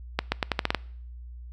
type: accelerating click train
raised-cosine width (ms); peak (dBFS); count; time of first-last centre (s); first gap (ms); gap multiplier
0.3; -7; 8; 0.19-0.747; 130; 0.83
effects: noise-tail reverb RT60 0.6 s tail -23 dB re dry + added 60 Hz sine -39 dBFS peak until 1.52 s